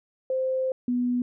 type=tone pair in turn; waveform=sine; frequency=521 / 245.9 Hz; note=C5 / B3; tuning=-7 / -7 cents; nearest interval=octave + minor second; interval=1300 cents; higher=first; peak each=-23 / -22 dBFS; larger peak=second; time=0.3-0.72 / 0.88-1.22 s; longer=first; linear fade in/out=2 ms; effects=none